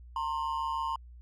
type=ring-modulated tone; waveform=triangle; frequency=987 Hz; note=B5; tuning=1 cent flat; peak=-25 dBFS; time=0.16-0.96 s; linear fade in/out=2 ms; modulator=73.3 Hz; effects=added 60 Hz sine -47 dBFS peak until 1.21 s